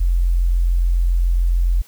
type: tone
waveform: sine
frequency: 43.53 Hz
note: F1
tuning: 5 cents flat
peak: -13 dBFS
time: 0-1.82 s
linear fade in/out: 10 ms
effects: white hiss -49 dBFS RMS until 1.87 s